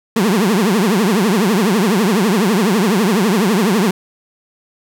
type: tone with vibrato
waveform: 30% pulse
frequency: 203.2 Hz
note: G#3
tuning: 38 cents flat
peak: -9 dBFS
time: 0.16-3.91 s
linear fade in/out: 5 ms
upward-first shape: triangle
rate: 12 Hz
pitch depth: 300 cents each way
effects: none